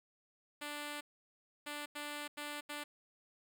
5% pulse tone bursts at uneven times, 293.9 Hz, D4, 1 cent sharp, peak -30 dBFS, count 5, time 0.61-1.01 / 1.66-1.86 / 1.95-2.28 / 2.37-2.61 / 2.69-2.84 s, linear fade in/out 10 ms, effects none

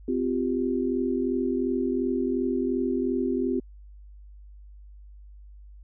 sine chord, C suspended fourth, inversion none, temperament equal with one note detuned, 257.4 / 349.2 / 392 Hz, C4 / F4 / G4, -28 / 0 / 0 cents, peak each -26 / -29 / -29 dBFS, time 0.08-3.6 s, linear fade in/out 5 ms, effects added 50 Hz sine -44 dBFS peak until 5.83 s

